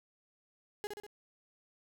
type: tone with echo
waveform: 35% pulse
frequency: 415.3 Hz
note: G#4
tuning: in tune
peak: -34 dBFS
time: 0.84-0.87 s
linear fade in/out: 0 ms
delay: 65 ms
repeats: 3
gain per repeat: -4 dB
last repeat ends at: 1.065 s
effects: none

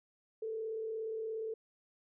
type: tone with frequency modulation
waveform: sine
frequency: 443.1 Hz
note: A4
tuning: 12 cents sharp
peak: -36 dBFS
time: 0.42-1.54 s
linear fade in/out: 5 ms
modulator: 37 Hz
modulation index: 0.36
effects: none

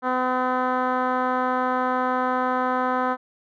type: tone with low-pass filter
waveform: 10% pulse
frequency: 254.1 Hz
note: B3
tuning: 49 cents sharp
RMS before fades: -23 dBFS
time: 0.02-3.17 s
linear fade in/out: 50 ms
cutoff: 1300 Hz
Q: 1.6
effects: none

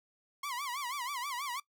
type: tone with vibrato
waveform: sawtooth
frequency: 1056 Hz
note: C6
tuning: 16 cents sharp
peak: -32 dBFS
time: 0.43-1.6 s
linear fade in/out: 5 ms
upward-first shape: sine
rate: 6.2 Hz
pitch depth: 180 cents each way
effects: noise-tail reverb RT60 0.1 s tail -20 dB re dry

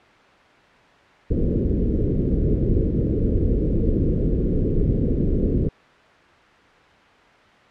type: low-pass noise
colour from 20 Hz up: pink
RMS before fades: -20 dBFS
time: 1.3-5.69 s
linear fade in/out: 10 ms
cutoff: 470 Hz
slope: 48 dB/octave
effects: white hiss -50 dBFS RMS until 7.7 s + low-pass 2000 Hz 12 dB/octave

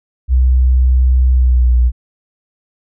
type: tone with pitch glide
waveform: sine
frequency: 63.5 to 60.74 Hz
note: B1 to B1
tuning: +49 to -28 cents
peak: -7 dBFS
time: 0.28-1.92 s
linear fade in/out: 50 ms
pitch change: -77 cents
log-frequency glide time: 1.32-1.76 s
effects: none

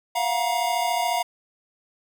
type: tone cluster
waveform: square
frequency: 691 / 725 / 949 Hz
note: F5 / F#5 / A#5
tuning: -19 / -35 / +31 cents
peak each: -27 dBFS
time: 0.15-1.23 s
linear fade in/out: 10 ms
effects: none

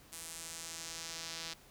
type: tone with band-pass filter sweep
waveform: sawtooth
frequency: 164.4 Hz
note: E3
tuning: 4 cents flat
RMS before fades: -45 dBFS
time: 0.12-1.54 s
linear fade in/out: 10 ms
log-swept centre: 9500 to 4700 Hz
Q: 1.5
effects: pink hiss -60 dBFS RMS until 1.7 s

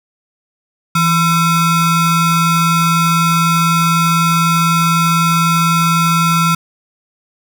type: ring-modulated tone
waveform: square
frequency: 591 Hz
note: D5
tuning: 11 cents sharp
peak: -8 dBFS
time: 0.95-6.55 s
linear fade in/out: 5 ms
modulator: 757 Hz
effects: none

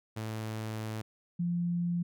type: tone pair in turn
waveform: sawtooth / sine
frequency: 109.7 / 173.44 Hz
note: A2 / F3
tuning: -5 / -12 cents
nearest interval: minor sixth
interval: 793 cents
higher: second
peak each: -31 / -28 dBFS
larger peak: second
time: 0.16-1.02 / 1.39-2.03 s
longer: first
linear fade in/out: 10 ms
effects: none

